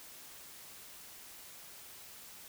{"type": "silence", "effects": ["white hiss -52 dBFS RMS until 2.48 s"]}